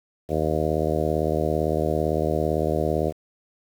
harmonic tone, 77.78 Hz, D#2, in tune, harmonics 1 / 2 / 3 / 4 / 5 / 6 / 7 / 8 / 9, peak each -29 / -29 / -32 / -30 / -28 / -29 / -29 / -29 / -32 dBFS, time 0.28-3.13 s, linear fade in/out 50 ms, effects 8-bit

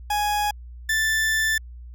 40% pulse tone pair in turn, 832 / 1762.9 Hz, G#5 / A6, +3 / +3 cents, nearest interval octave + minor second, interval 1300 cents, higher second, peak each -20 / -19 dBFS, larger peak second, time 0.1-0.51 / 0.89-1.58 s, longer second, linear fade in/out 5 ms, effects added 60 Hz sine -37 dBFS peak until 1.94 s

